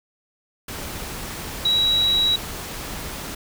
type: tone in noise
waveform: sine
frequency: 3879 Hz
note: B7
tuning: 32 cents flat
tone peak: -16 dBFS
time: 1.65-2.36 s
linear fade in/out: 5 ms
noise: pink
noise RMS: -32 dBFS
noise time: 0.68-3.35 s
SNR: +13 dB
effects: none